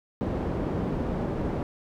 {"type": "low-pass noise", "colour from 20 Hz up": "white", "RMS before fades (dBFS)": -29, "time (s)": [0.21, 1.63], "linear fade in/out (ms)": 0, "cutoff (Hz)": 380, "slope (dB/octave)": 12, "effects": []}